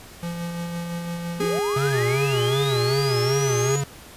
square tone with tremolo, 171.2 Hz, F3, 34 cents flat, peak -27 dBFS, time 0.23-1.59 s, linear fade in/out 0 ms, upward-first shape sine, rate 5.9 Hz, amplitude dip 30%
sine linear sweep, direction up, 188.5 to 6920 Hz, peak -29 dBFS, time 1.39-3.81 s, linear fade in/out 5 ms
45% pulse tone, 411.3 Hz, G#4, 17 cents flat, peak -22 dBFS, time 1.4-3.76 s, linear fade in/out 5 ms
square tone with vibrato, 130 Hz, C3, 11 cents flat, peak -23 dBFS, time 1.76-3.84 s, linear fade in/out 5 ms, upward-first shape sine, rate 2.6 Hz, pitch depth 150 cents each way
effects pink hiss -44 dBFS RMS until 4.16 s + resampled to 32000 Hz

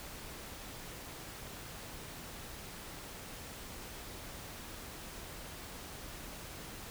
silence, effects pink hiss -47 dBFS RMS until 6.9 s

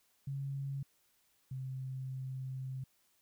sine tone pair in turn, 137.9 / 131.24 Hz, C#3 / C3, -9 / +6 cents, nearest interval minor second, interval 85 cents, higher first, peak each -36 / -38 dBFS, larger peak first, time 0.27-0.83 / 1.51-2.84 s, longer second, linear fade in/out 5 ms, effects white hiss -73 dBFS RMS until 3.21 s

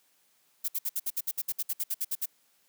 violet noise bursts, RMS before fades -30 dBFS, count 16, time 0.64-2.259 s, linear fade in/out 10 ms, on 44 ms, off 61 ms, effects white hiss -68 dBFS RMS until 2.68 s + high-pass 150 Hz 12 dB/octave

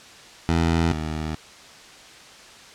15% pulse tone pair in turn, 82.9 / 78.06 Hz, E2 / D#2, +10 / +6 cents, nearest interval minor second, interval 104 cents, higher first, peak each -12 / -20 dBFS, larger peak first, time 0.49-0.92 / 0.92-1.35 s, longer neither, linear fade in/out 0 ms, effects white hiss -45 dBFS RMS until 2.74 s + low-pass 6000 Hz 12 dB/octave

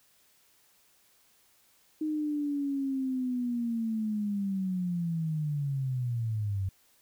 sine linear sweep, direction down, 311.1 to 93.3 Hz, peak -28 dBFS, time 2.01-6.69 s, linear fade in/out 5 ms, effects white hiss -65 dBFS RMS until 7.01 s

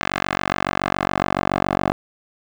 10% pulse tone with band-pass filter sweep, 47.14 Hz, F#1, 33 cents sharp, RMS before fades -22 dBFS, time 0.01-1.92 s, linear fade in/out 0 ms, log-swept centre 1800 to 740 Hz, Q 0.91, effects none

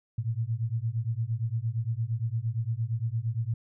sine beating tone pair, 110 / 118.7 Hz, A2 / A#2, 0 / +32 cents, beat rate 8.7 Hz, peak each -30 dBFS, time 0.18-3.54 s, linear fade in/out 5 ms, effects none

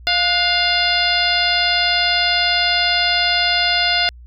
harmonic tone with a mistuned harmonic, 700 Hz, F5, 4 cents sharp, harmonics 1 / 2 / 3 / 4 / 5 / 6 / 7, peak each -22 / -22 / -22 / -22 / -22 / -22 / -22 dBFS, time 0.07-4.09 s, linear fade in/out 0 ms, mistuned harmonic 2, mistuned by +73 cents, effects added 60 Hz sine -37 dBFS peak until 4.26 s

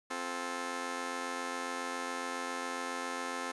10% pulse chord, F major, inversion second, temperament just, 261.9 / 349.2 / 436.5 Hz, C4 / F4 / A4, +2 / 0 / -14 cents, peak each -31 / -35 / -34 dBFS, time 0.1-3.52 s, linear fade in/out 10 ms, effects resampled to 24000 Hz + 11-bit

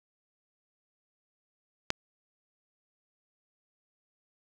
click, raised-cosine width 0.2 ms, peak -9 dBFS, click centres 1.904 s, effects none

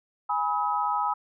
sine tone cluster, 827 / 982 / 1275 Hz, G#5 / B5 / D#6, -8 / -10 / +42 cents, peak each -28 dBFS, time 0.29-1.14 s, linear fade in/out 10 ms, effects none

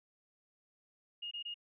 sine tone bursts, 2853 Hz, F7, 36 cents sharp, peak -39 dBFS, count 3, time 1.22-1.543 s, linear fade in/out 10 ms, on 93 ms, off 22 ms, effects none

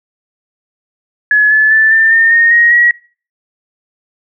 sine tone with pitch steps, 1700 / 1728.7 / 1757.9 / 1787.6 / 1817.8 / 1848.5 / 1879.7 / 1911.5 Hz, G#6 / A6 / A6 / A6 / A#6 / A#6 / A#6 / A#6, +40 / -31 / -2 / +27 / -44 / -15 / +14 / +43 cents, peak -5 dBFS, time 1.31-2.91 s, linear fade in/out 2 ms, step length 200 ms, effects noise-tail reverb RT60 0.4 s tail -23 dB re dry

